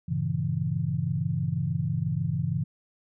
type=chord; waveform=sine; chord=G diminished seventh; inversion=none; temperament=equal; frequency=98 / 116.54 / 138.59 / 164.81 Hz; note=G2 / Bb2 / Db3 / Fb3; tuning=0 / 0 / 0 / 0 cents; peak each=-33 / -33 / -29 / -29 dBFS; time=0.08-2.64 s; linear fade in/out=10 ms; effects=none